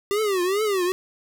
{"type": "tone with vibrato", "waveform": "square", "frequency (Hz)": 392, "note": "G4", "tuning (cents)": 0, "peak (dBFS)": -21, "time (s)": [0.11, 0.92], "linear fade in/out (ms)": 0, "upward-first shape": "triangle", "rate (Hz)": 2.4, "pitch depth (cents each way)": 210, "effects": []}